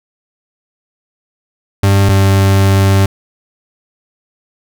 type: tone pair in turn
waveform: 40% pulse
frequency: 98.6 / 97.52 Hz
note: G2 / G2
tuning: +11 / -8 cents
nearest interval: unison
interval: 19 cents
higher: first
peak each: -6 dBFS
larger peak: neither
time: 1.83-2.09 / 2.09-3.06 s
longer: second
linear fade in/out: 5 ms
effects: none